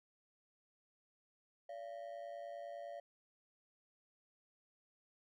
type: ring-modulated tone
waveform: triangle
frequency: 630 Hz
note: D#5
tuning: 21 cents sharp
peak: -40 dBFS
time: 1.69-3 s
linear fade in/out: 5 ms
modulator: 54.9 Hz
effects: none